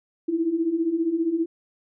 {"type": "beating tone pair", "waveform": "sine", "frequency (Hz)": [318.2, 333.2], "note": ["D#4", "E4"], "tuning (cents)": [39, 19], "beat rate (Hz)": 15, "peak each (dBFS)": [-27, -22], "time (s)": [0.28, 1.46], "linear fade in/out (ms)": 10, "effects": []}